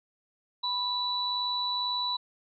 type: tone pair together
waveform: sine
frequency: 987.8 / 3951 Hz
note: B5 / B7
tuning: 0 / 0 cents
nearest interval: 2 octaves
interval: 2400 cents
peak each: -32 / -29 dBFS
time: 0.63-2.17 s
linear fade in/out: 10 ms
effects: none